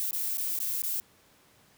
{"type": "noise with dropouts", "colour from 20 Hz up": "violet", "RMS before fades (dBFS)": -31, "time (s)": [0, 1], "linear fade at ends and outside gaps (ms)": 0, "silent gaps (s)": [[0.109, 0.131], [0.372, 0.382], [0.589, 0.602], [0.82, 0.836]], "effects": ["pink hiss -61 dBFS RMS until 1.77 s", "high-pass 80 Hz 12 dB/octave"]}